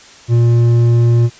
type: tone with hard clipping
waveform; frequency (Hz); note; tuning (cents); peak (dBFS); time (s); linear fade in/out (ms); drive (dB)
sine; 118.1; A#2; +23; -9; 0.28-1.3; 50; 6
effects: white hiss -40 dBFS RMS until 1.39 s + resampled to 16000 Hz